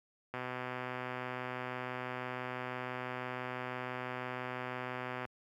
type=click train; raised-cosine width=0.5 ms; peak=-24 dBFS; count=620; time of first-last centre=0.34-5.253 s; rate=126 Hz; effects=high-pass 60 Hz 12 dB/octave + 11-bit